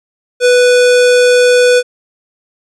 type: tone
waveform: square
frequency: 493.9 Hz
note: B4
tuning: in tune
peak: -6 dBFS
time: 0.4-1.83 s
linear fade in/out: 50 ms
effects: resampled to 22050 Hz